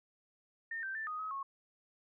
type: tone with pitch steps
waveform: sine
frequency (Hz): 1820 / 1562 / 1770 / 1244 / 1274 / 1095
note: A#6 / G6 / A6 / D#6 / D#6 / C#6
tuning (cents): -42 / -7 / +10 / -1 / +41 / -22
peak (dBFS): -37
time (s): 0.71-1.43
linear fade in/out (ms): 5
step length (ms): 120
effects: none